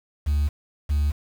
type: tone pair in turn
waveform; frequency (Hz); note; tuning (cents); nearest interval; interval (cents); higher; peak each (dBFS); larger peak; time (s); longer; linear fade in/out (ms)
sine; 73 / 73; D2 / D2; -10 / -10; unison; 0; neither; -16; neither; 0.26-0.49 / 0.89-1.12; neither; 20
effects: tanh soft clip ceiling -18 dBFS + 7-bit